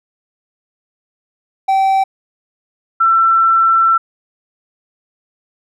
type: tone pair in turn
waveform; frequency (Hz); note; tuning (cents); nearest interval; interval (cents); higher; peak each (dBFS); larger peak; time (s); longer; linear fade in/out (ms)
triangle / sine; 773 / 1342.1; G5 / E6; -24 / +31; minor seventh; 955; second; -8; neither; 1.68-2.04 / 3-3.98; second; 10
effects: none